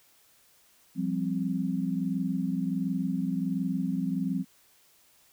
sine chord, F suspended second, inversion none, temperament equal, 174.61 / 196 / 261.6 Hz, F3 / G3 / C4, 0 / 0 / 0 cents, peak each -31 dBFS, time 0.95-4.45 s, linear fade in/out 50 ms, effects white hiss -62 dBFS RMS until 5.32 s

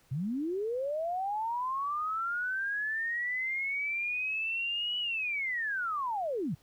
sine linear two-way sweep, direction up then down, 119.8 to 2960 to 119.8 Hz, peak -30 dBFS, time 0.11-6.55 s, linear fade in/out 10 ms, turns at 4.99 s, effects pink hiss -65 dBFS RMS until 6.62 s

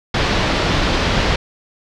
pink low-pass noise, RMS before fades -17 dBFS, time 0.14-1.36 s, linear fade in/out 5 ms, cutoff 4800 Hz, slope 24 dB/octave, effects none

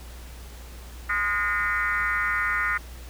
sine tone with frequency modulation, 1636 Hz, G#6, 26 cents flat, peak -22 dBFS, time 1.09-2.78 s, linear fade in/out 10 ms, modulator 200 Hz, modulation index 2.2, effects added 60 Hz sine -39 dBFS peak until 3.09 s + pink hiss -47 dBFS RMS until 3.09 s

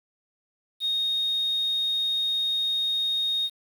sine tone, 3717 Hz, A#7, 6 cents flat, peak -22 dBFS, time 0.8-3.5 s, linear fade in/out 50 ms, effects tanh soft clip ceiling -19 dBFS + 8-bit

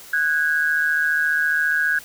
sine tone pair together, 1486 / 1640.6 Hz, F#6 / G#6, +7 / -22 cents, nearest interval major second, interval 171 cents, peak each -21 / -19 dBFS, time 0.13-1.99 s, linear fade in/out 5 ms, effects white hiss -42 dBFS RMS until 2.04 s

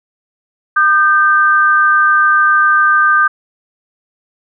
sine tone pair together, 1212.8 / 1560 Hz, D#6 / G6, -45 / -9 cents, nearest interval major third, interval 436 cents, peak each -10 dBFS, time 0.76-3.28 s, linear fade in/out 10 ms, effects none

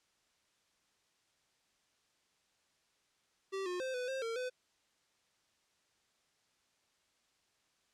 square tone with pitch steps, 387.4 / 359 / 521 / 498.4 / 530 / 456.3 / 504 Hz, G4 / F4 / C5 / B4 / C5 / A#4 / B4, -20 / +48 / -7 / +16 / +22 / -37 / +35 cents, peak -37 dBFS, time 3.52-4.5 s, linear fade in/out 20 ms, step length 140 ms, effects white hiss -75 dBFS RMS until 7.93 s + low-pass 7000 Hz 12 dB/octave

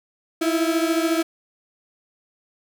35% pulse beating tone pair, 324.2 / 338.2 Hz, E4 / E4, -29 / +44 cents, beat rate 14 Hz, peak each -19 / -22 dBFS, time 0.41-1.23 s, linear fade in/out 10 ms, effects none

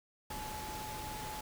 sine tone in noise, 856 Hz, A5, 48 cents flat, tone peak -43 dBFS, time 0.3-1.41 s, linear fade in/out 5 ms, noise pink, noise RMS -44 dBFS, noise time 0.3-1.41 s, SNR -2 dB, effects none

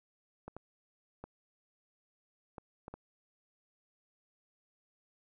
clicks, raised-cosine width 1 ms, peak -30 dBFS, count 6, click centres 0.48 / 0.566 / 1.24 / 2.582 / 2.881 / 2.94 s, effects none

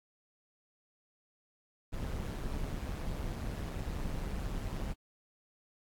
brown noise with amplitude modulation, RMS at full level -34 dBFS, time 1.92-4.94 s, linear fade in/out 20 ms, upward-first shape sine, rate 140 Hz, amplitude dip 65%, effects AAC 64 kbps

